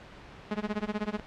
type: tone with tremolo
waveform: sawtooth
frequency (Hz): 210.4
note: G#3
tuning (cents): +23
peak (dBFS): -23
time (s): 0.51-1.2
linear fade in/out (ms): 2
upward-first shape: sine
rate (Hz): 16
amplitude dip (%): 100
effects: pink hiss -48 dBFS RMS until 1.26 s + low-pass 3000 Hz 12 dB/octave